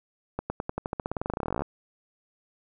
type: accelerating click train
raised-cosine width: 1 ms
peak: -15 dBFS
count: 28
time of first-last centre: 0.39-1.62 s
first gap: 110 ms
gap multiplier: 0.92
effects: none